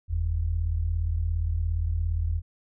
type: tone pair together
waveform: sine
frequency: 45.12 / 82.41 Hz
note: F#1 / E2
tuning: -43 / 0 cents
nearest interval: minor seventh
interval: 1043 cents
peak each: -28 / -25 dBFS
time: 0.08-2.42 s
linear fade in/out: 50 ms
effects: none